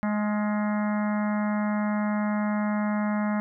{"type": "harmonic tone with a mistuned harmonic", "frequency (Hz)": 210, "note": "G#3", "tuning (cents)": 19, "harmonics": [1, 3, 4, 5, 6, 7, 8, 9, 10], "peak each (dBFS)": [-24, -34, -36, -38, -40, -41, -42, -43, -44], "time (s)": [0.03, 3.4], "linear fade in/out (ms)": 0, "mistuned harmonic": 7, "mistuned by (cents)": -49, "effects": []}